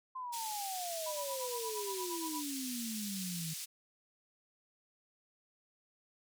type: exponential sweep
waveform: sine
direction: down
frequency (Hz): 1046.5 to 156.3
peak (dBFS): -39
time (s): 0.15-3.54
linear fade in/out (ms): 10
type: band-pass noise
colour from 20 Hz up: white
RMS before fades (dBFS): -43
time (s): 0.32-3.66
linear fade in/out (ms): 20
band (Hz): 3300 to 11000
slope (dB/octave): 12
type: tone with tremolo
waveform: sine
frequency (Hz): 982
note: B5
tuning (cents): -10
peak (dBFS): -39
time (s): 1.06-2.43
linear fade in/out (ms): 5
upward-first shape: sine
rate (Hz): 8.6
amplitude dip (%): 90
effects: none